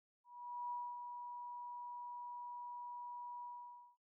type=tone with ADSR envelope; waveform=sine; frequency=970 Hz; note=B5; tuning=31 cents flat; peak=-40 dBFS; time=0.24-3.97 s; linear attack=470 ms; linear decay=250 ms; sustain=-6 dB; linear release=540 ms; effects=noise-tail reverb RT60 0.1 s tail -19 dB re dry